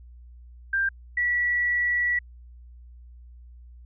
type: tone pair in turn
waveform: sine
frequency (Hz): 1585 / 1944.7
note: G6 / B6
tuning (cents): +19 / -27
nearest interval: major third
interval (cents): 354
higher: second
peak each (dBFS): -21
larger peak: neither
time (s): 0.73-0.89 / 1.17-2.19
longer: second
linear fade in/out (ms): 5
effects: added 60 Hz sine -44 dBFS peak until 3.85 s